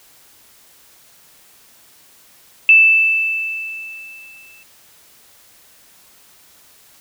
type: tone with exponential decay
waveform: sine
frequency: 2641 Hz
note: E7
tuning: 3 cents sharp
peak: -4 dBFS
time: 2.69-4.63 s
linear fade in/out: 1 ms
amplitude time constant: 420 ms
effects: white hiss -49 dBFS RMS until 7 s